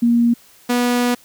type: tone pair in turn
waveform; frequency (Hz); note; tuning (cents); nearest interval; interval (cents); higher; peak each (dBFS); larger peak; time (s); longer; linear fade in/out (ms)
sine / sawtooth; 236 / 244; A#3 / B3; +22 / -21; minor second; 57; second; -11; neither; 0.02-0.34 / 0.69-1.15; second; 10
effects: white hiss -49 dBFS RMS until 1.24 s